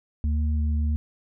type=tone pair together; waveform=sine; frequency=74.9 / 226.8 Hz; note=D2 / A#3; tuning=+35 / -47 cents; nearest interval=octave + perfect fifth; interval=1918 cents; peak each=-21 / -33 dBFS; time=0.24-0.96 s; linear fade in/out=0 ms; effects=none